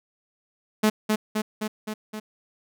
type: tone with echo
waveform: sawtooth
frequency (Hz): 214.7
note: A3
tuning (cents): -42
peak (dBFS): -13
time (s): 0.83-0.9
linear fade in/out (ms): 10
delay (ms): 260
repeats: 5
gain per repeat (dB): -3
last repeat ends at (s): 2.2
effects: none